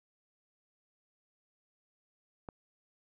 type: click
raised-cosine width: 1 ms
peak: -28 dBFS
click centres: 2.488 s
effects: none